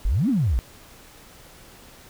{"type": "exponential two-way sweep", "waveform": "triangle", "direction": "up then down", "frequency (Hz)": [37.8, 293.7, 50.4], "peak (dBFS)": -14, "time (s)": [0.05, 0.59], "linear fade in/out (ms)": 0, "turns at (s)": 0.29, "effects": ["tanh soft clip ceiling -16 dBFS", "pink hiss -48 dBFS RMS until 2.09 s"]}